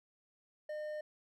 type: tone with hard clipping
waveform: triangle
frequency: 607 Hz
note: D#5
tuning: 43 cents flat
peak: -40 dBFS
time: 0.69-1.01 s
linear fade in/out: 5 ms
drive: 9 dB
effects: none